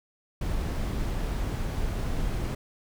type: noise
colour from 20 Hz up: brown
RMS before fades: -29 dBFS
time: 0.41-2.55 s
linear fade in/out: 5 ms
effects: none